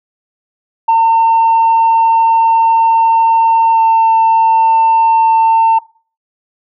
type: tone with pitch glide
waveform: sine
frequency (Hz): 907 to 899.7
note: A#5 to A5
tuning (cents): -48 to +38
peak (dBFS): -4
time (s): 0.88-5.79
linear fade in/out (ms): 10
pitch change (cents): -14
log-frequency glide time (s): 3.73-3.8
effects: noise-tail reverb RT60 0.4 s tail -21 dB re dry + tanh soft clip ceiling -4 dBFS